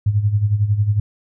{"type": "tone with tremolo", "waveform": "sine", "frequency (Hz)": 104, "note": "G#2", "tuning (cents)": 3, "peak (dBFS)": -11, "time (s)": [0.06, 1], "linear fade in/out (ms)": 5, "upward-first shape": "sine", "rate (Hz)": 11, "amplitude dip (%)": 70, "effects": []}